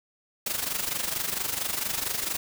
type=noise with amplitude modulation; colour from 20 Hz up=white; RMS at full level=-27 dBFS; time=0.46-2.37 s; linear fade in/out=5 ms; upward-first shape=sine; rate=24.4 Hz; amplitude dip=70%; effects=none